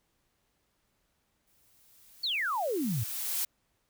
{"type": "noise with exponential growth", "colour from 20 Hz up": "blue", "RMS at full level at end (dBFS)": -30, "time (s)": [1.47, 3.45], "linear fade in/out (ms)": 5, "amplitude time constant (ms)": 430}
{"type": "exponential sweep", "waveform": "sine", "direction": "down", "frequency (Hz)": [4615, 100], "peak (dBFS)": -28, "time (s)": [2.23, 3.04], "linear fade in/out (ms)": 10}
{"effects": ["pink hiss -75 dBFS RMS until 3.89 s"]}